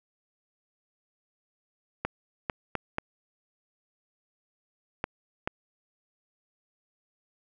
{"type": "clicks", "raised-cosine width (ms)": 0.5, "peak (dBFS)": -13, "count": 6, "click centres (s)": [2.05, 2.498, 2.753, 2.984, 5.041, 5.475], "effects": []}